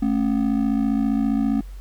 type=ring-modulated tone; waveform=triangle; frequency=245.5 Hz; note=B3; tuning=10 cents flat; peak=-13 dBFS; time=0.02-1.61 s; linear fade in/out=5 ms; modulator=27.5 Hz; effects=added 46 Hz sine -33 dBFS peak until 1.8 s + pink hiss -54 dBFS RMS until 1.8 s